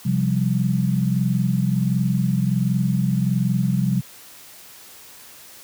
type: chord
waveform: sine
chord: C suspended fourth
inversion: none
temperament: equal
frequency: 130.81 / 174.61 / 196 Hz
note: C3 / F3 / G3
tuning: 0 / 0 / 0 cents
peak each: -21 / -22 / -22 dBFS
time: 0.05-4.01 s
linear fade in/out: 10 ms
effects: white hiss -44 dBFS RMS until 5.63 s + high-pass 60 Hz 12 dB/octave